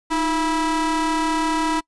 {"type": "ring-modulated tone", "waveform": "40% pulse", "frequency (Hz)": 329.6, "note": "E4", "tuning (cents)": 0, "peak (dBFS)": -15, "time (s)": [0.1, 1.81], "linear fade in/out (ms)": 20, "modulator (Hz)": 642, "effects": ["noise-tail reverb RT60 0.1 s tail -26 dB re dry", "resampled to 24000 Hz"]}